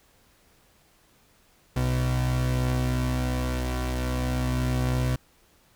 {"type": "tone pair together", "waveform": "30% pulse", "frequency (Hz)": [63, 125.68], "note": ["B1", "B2"], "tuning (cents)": [35, 31], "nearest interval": "octave", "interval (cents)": 1196, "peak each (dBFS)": [-24, -24], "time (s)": [1.76, 5.16], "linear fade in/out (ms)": 5, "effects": ["pink hiss -61 dBFS RMS until 5.75 s"]}